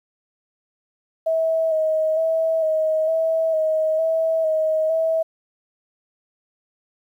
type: tone with vibrato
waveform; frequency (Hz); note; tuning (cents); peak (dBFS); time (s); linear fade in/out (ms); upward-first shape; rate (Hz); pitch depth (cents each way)
sine; 639; D#5; +46; -17; 1.26-5.23; 10; square; 1.1; 24
effects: 9-bit